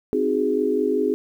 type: chord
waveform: sine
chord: Ab dominant seventh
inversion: first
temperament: equal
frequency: 261.6 / 311.1 / 370 / 415.3 Hz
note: C4 / Eb4 / Gb4 / Ab4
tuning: 0 / 0 / 0 / 0 cents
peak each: -25 / -26 / -26 / -21 dBFS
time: 0.13-1.14 s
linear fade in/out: 0 ms
effects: 9-bit